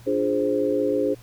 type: chord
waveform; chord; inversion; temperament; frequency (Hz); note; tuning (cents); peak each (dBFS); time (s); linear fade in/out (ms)
sine; D half-diminished seventh; none; equal; 293.7 / 349.2 / 415.3 / 523.3; D4 / F4 / Ab4 / C5; 0 / 0 / 0 / 0; -25 / -30 / -24 / -24; 0.06-1.15; 20
effects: added 118 Hz sine -45 dBFS peak until 1.22 s + pink hiss -52 dBFS RMS until 1.22 s